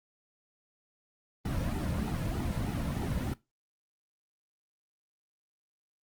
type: noise with flanger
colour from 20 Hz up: brown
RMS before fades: -32 dBFS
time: 1.45-3.34 s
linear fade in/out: 5 ms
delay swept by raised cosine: 1.8 to 2.65 ms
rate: 3.2 Hz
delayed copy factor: -0.9
effects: noise-tail reverb RT60 0.2 s tail -17 dB re dry + Opus 24 kbps